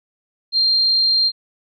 sine tone, 4186 Hz, C8, in tune, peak -13 dBFS, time 0.52-1.32 s, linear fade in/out 50 ms, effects none

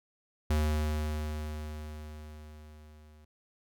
square tone with level ramp, 76.2 Hz, D#2, 36 cents flat, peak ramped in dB -25 to -55 dBFS, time 0.5-3.25 s, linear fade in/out 5 ms, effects none

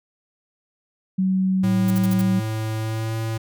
sine tone, 188.4 Hz, F#3, 32 cents sharp, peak -17 dBFS, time 1.18-2.4 s, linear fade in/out 10 ms
square tone with pitch glide, 110 to 112.05 Hz, A2 to A2, 0 to +32 cents, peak -24 dBFS, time 1.63-3.38 s, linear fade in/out 10 ms, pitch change +32 cents, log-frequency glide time 2.77-3.15 s
blue noise bursts, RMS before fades -33 dBFS, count 5, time 1.88-2.213 s, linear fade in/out 2 ms, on 25 ms, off 52 ms
effects none

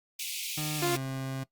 pink high-pass noise, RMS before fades -36 dBFS, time 0.19-0.97 s, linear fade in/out 5 ms, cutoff 2200 Hz, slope 96 dB/octave
30% pulse tone with pitch glide, 152.2 to 133.27 Hz, D#3 to C3, -38 to +32 cents, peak -30 dBFS, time 0.57-1.44 s, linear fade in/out 10 ms, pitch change -230 cents, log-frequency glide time 0.77-0.96 s
sawtooth tone, 349.2 Hz, F4, in tune, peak -23 dBFS, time 0.82-0.96 s, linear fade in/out 5 ms
effects noise-tail reverb RT60 0.1 s tail -19 dB re dry + Opus 48 kbps

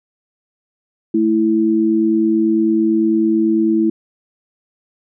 sine tone pair together, 220 / 329 Hz, A3 / E4, 0 / -3 cents, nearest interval perfect fifth, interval 697 cents, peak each -17 / -13 dBFS, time 1.14-3.9 s, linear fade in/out 5 ms, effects none

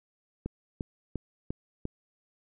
click train, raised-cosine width 3 ms, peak -20 dBFS, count 5, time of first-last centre 0.46-1.854 s, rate 2.87 Hz, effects none

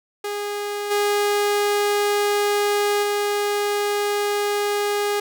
sawtooth tone with level steps, 411 Hz, G#4, 18 cents flat, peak -21 / -14 / -16 dBFS, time 0.24-5.2 s, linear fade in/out 5 ms, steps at 0.9 / 3.02 s, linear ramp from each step 20 ms, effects none

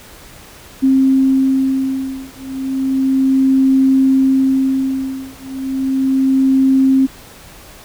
sine beating tone pair, 265.9 / 266.23 Hz, C4 / C4, +28 / +30 cents, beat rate 0.33 Hz, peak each -14 dBFS, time 0.82-7.07 s, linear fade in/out 20 ms, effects pink hiss -39 dBFS RMS until 7.84 s

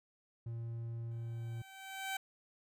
triangle tone, 115.9 Hz, A#2, 10 cents flat, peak -37 dBFS, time 0.46-1.62 s, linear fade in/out 5 ms
15% pulse tone with exponential growth, 772 Hz, G5, 27 cents flat, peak -29 dBFS, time 1.11-2.17 s, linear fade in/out 5 ms, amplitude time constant 230 ms
effects none

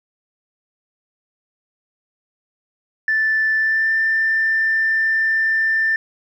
sine tone with pitch glide, 1760 to 1783.5 Hz, A6 to A6, 0 to +23 cents, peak -14 dBFS, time 3.08-5.96 s, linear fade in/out 2 ms, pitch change +23 cents, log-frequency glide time 3.57-3.93 s, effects tanh soft clip ceiling -10 dBFS + 9-bit

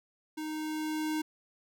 square tone with level ramp, 309.9 Hz, D#4, 7 cents flat, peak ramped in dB -36 to -30 dBFS, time 0.37-1.22 s, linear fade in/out 10 ms, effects none

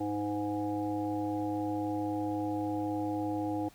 harmonic tone with a mistuned harmonic, 103.8 Hz, G#2, in tune, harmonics 1 / 3 / 5 / 7 / 8, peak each -41 / -32 / -40 / -40 / -40 dBFS, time 0-3.69 s, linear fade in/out 10 ms, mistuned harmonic 5, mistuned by -23 cents, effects pink hiss -59 dBFS RMS until 3.74 s

